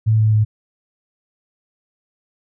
sine tone with pitch steps, 110 / 108.74 / 107.49 Hz, A2 / A2 / A2, 0 / -20 / -40 cents, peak -11 dBFS, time 0.06-0.45 s, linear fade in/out 20 ms, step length 130 ms, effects none

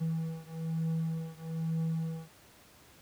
triangle beating tone pair, 161.9 / 163 Hz, E3 / E3, -31 / -19 cents, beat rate 1.1 Hz, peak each -32 / -33 dBFS, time 0-2.29 s, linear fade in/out 20 ms, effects pink hiss -58 dBFS RMS until 3.01 s + high-pass 60 Hz 12 dB/octave

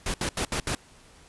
pink noise bursts at uneven times, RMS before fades -28 dBFS, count 5, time 0.06-0.14 / 0.21-0.29 / 0.37-0.45 / 0.52-0.6 / 0.67-0.75 s, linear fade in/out 2 ms, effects pink hiss -54 dBFS RMS until 1.28 s + resampled to 24000 Hz

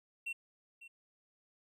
triangle tone with echo, 2718 Hz, F7, 48 cents flat, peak -35 dBFS, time 0.26-0.33 s, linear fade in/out 10 ms, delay 550 ms, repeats 1, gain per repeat -14 dB, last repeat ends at 0.88 s, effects none

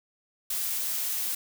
blue noise, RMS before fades -30 dBFS, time 0.5-1.35 s, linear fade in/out 5 ms, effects none

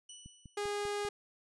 15% pulse tone with exponential decay, 2960 Hz, F#7, in tune, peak -39 dBFS, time 0.09-0.97 s, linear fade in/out 5 ms, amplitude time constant 190 ms
click train, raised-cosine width 5 ms, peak -38 dBFS, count 5, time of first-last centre 0.26-1.051 s, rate 5.06 Hz
sawtooth tone, 410.5 Hz, G#4, 20 cents flat, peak -30 dBFS, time 0.57-1.09 s, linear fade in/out 5 ms
effects resampled to 24000 Hz

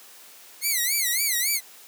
5% pulse tone with vibrato, 2093 Hz, C7, in tune, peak -12 dBFS, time 0.61-1.61 s, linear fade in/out 50 ms, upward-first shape sine, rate 3.6 Hz, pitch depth 180 cents each way, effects white hiss -48 dBFS RMS until 1.87 s + high-pass 300 Hz 12 dB/octave

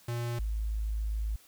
square / sine tone pair in turn, 118.9 / 53.59 Hz, A#2 / A1, +35 / -45 cents, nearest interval octave + major second, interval 1380 cents, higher first, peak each -32 / -29 dBFS, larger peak second, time 0.08-0.39 / 0.39-1.36 s, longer second, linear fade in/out 5 ms, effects white hiss -59 dBFS RMS until 1.47 s

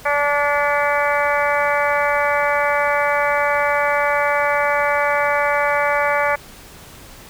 harmonic tone with a mistuned harmonic, 289.4 Hz, D4, 25 cents flat, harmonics 2 / 3 / 4 / 5 / 6 / 7 / 8, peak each -20 / -22 / -23 / -24 / -25 / -25 / -26 dBFS, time 0.05-6.36 s, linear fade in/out 10 ms, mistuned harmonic 8, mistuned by -21 cents, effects pink hiss -41 dBFS RMS until 7.29 s

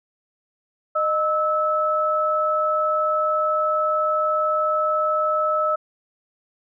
sine tone pair together, 615 / 1303.1 Hz, D#5 / E6, -20 / -20 cents, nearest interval octave + minor second, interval 1300 cents, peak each -22 / -20 dBFS, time 0.95-5.76 s, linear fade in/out 10 ms, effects none

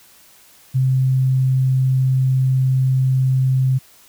sine tone, 130.81 Hz, C3, in tune, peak -13 dBFS, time 0.74-3.79 s, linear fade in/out 20 ms, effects white hiss -49 dBFS RMS until 4.08 s

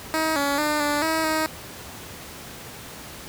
10% pulse tone with pitch steps, 317.2 / 282.6 / 300.5 / 292.7 / 320.4 / 314.5 Hz, D#4 / C#4 / D4 / D4 / E4 / D#4, +33 / +34 / +40 / -6 / -49 / +19 cents, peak -13 dBFS, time 0.14-1.46 s, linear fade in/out 0 ms, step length 220 ms, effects pink hiss -39 dBFS RMS until 3.28 s + high-pass 60 Hz 12 dB/octave

